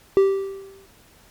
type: tone with exponential decay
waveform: triangle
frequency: 390 Hz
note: G4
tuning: 9 cents flat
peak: -8 dBFS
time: 0.17-0.86 s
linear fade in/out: 0 ms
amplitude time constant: 150 ms
effects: pink hiss -53 dBFS RMS until 1.3 s + MP3 96 kbps